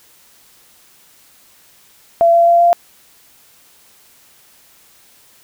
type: tone with pitch steps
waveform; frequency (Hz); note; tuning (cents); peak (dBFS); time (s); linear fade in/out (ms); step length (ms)
sine; 677 / 681.7 / 686.5 / 691.2; E5 / F5 / F5 / F5; +46 / -42 / -30 / -18; -7; 2.21-2.73; 0; 130
effects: white hiss -49 dBFS RMS until 5.43 s